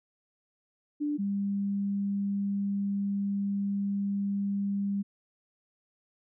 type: tone pair in turn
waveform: sine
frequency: 294.6 / 199.75 Hz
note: D4 / G3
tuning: +6 / +33 cents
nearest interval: perfect fifth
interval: 673 cents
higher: first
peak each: -27 dBFS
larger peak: neither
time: 1-1.18 / 1.18-5.03 s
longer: second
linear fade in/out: 20 ms
effects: none